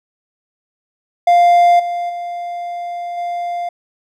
triangle tone with level steps, 698.5 Hz, F5, in tune, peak -5 / -16 / -20 / -17 dBFS, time 1.27-3.69 s, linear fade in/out 5 ms, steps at 1.79 / 2.09 / 3.17 s, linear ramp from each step 10 ms, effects none

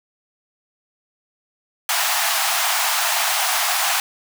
pink high-pass noise, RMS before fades -20 dBFS, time 1.89-4 s, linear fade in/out 2 ms, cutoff 660 Hz, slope 96 dB/octave, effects none

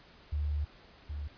sine tone pair in turn, 73.9 / 73.14 Hz, D2 / D2, +11 / -7 cents, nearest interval unison, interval 18 cents, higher first, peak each -29 / -35 dBFS, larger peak first, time 0.32-0.65 / 1.09-1.28 s, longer first, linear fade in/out 10 ms, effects pink hiss -57 dBFS RMS until 1.37 s + resampled to 11025 Hz

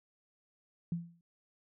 sine tone with exponential decay, 170 Hz, F3, 46 cents flat, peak -29 dBFS, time 0.92-1.21 s, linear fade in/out 2 ms, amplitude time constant 61 ms, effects none

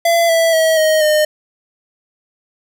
square tone with pitch steps, 677 / 659.6 / 642.7 / 626.2 / 610.1 Hz, E5 / E5 / E5 / D#5 / D#5, +46 / +1 / -44 / +11 / -34 cents, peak -11 dBFS, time 0.05-1.25 s, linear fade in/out 5 ms, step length 240 ms, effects none

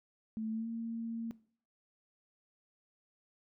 sine tone with pitch glide, 220 to 228.9 Hz, A3 to A#3, 0 to -31 cents, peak -35 dBFS, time 0.37-1.31 s, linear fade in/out 0 ms, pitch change +69 cents, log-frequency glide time 0.5-0.69 s, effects noise-tail reverb RT60 0.5 s tail -19 dB re dry

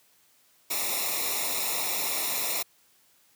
white noise with comb filter, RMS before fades -29 dBFS, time 0.7-2.63 s, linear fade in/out 10 ms, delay 0.64 ms, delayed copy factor -0.9, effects white hiss -63 dBFS RMS until 3.35 s + high-pass 80 Hz 12 dB/octave

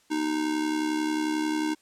square tone with amplitude modulation, 309 Hz, D#4, 12 cents flat, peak -23 dBFS, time 0.1-1.75 s, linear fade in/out 20 ms, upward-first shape sine, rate 71.2 Hz, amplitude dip 60%, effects white hiss -63 dBFS RMS until 1.81 s + low-pass 9000 Hz 12 dB/octave

